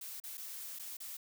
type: noise with dropouts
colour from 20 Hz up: blue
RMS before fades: -45 dBFS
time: 0.01-1.17 s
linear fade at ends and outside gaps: 5 ms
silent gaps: 0.201-0.237 / 0.373-0.377 / 0.789-0.794 / 0.97-1.002 s
effects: none